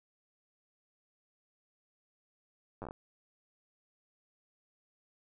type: slowing click train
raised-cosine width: 1 ms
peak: -28 dBFS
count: 7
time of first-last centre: 2.82-2.909 s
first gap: 9 ms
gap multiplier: 1.2
effects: none